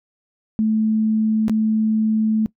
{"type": "tone with dropouts", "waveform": "sine", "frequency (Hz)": 218.2, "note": "A3", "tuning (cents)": -14, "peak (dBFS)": -15, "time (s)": [0.59, 2.46], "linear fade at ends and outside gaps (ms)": 0, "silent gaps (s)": [1.482, 1.496], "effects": ["noise-tail reverb RT60 0.1 s tail -20 dB re dry"]}